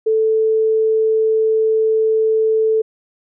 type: tone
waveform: sine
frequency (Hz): 440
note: A4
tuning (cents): 0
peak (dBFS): -12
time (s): 0.06-2.82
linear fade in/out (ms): 10
effects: none